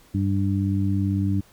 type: harmonic tone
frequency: 98 Hz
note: G2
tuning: in tune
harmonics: 1 / 2 / 3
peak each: -22 / -25 / -27 dBFS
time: 0.14-1.41 s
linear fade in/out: 10 ms
effects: pink hiss -55 dBFS RMS until 1.52 s